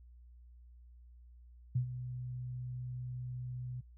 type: tone with ADSR envelope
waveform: sine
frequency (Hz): 125.1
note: B2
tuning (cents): +23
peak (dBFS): -27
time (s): 1.75-3.81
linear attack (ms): 8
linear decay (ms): 97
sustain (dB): -12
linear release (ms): 10
effects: noise-tail reverb RT60 0.1 s tail -20 dB re dry + added 60 Hz sine -54 dBFS peak until 3.97 s